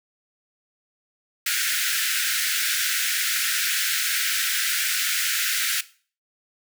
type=high-pass noise; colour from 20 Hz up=pink; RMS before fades=-24 dBFS; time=1.46-5.81 s; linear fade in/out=5 ms; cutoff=1400 Hz; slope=96 dB/octave; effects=noise-tail reverb RT60 0.4 s tail -17 dB re dry